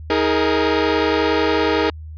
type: chord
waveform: sawtooth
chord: D# suspended fourth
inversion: none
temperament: equal with one note detuned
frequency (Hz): 316.4 / 415.3 / 466.2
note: D#4 / G#4 / A#4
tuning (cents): +29 / 0 / 0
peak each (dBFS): -16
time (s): 0.1-1.9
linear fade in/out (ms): 2
effects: added 78 Hz sine -31 dBFS peak until 2.17 s + resampled to 11025 Hz